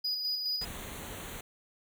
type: tone with tremolo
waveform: triangle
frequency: 4938 Hz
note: D#8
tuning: 14 cents flat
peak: -28 dBFS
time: 0.04-0.65 s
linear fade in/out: 10 ms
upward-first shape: square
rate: 4.8 Hz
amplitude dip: 35%
type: band-stop noise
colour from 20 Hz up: pink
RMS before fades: -42 dBFS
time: 0.61-1.41 s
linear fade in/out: 5 ms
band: 4300 to 6000 Hz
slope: 96 dB/octave
effects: none